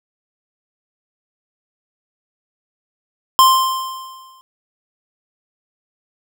square tone with exponential decay, 1048 Hz, C6, 2 cents sharp, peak -6 dBFS, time 3.39-4.41 s, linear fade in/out 0 ms, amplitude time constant 220 ms, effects none

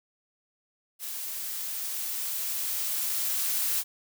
blue noise with level ramp, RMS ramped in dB -36 to -27 dBFS, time 0.99-3.84 s, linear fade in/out 50 ms, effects none

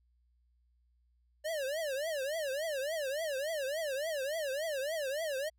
square tone with vibrato, 587.3 Hz, D5, in tune, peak -34 dBFS, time 1.44-5.5 s, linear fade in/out 20 ms, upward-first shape triangle, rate 3.5 Hz, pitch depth 240 cents each way, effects added 60 Hz sine -68 dBFS peak until 5.58 s

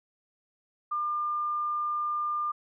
sine tone, 1200 Hz, D6, 37 cents sharp, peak -27 dBFS, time 0.91-2.52 s, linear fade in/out 10 ms, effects none

